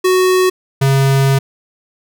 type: tone pair in turn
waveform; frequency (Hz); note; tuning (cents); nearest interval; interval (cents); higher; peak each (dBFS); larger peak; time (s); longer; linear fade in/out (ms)
square; 370 / 136.13; F#4 / C#3; 0 / -31; octave + perfect fourth; 1731; first; -10; neither; 0.04-0.5 / 0.81-1.39; second; 10
effects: none